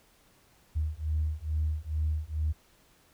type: beating tone pair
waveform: sine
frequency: 76.1 / 78.4 Hz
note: D#2 / D#2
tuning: -38 / +14 cents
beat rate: 2.3 Hz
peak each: -30 dBFS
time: 0.75-2.53 s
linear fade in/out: 20 ms
effects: tanh soft clip ceiling -20 dBFS + pink hiss -63 dBFS RMS until 3.13 s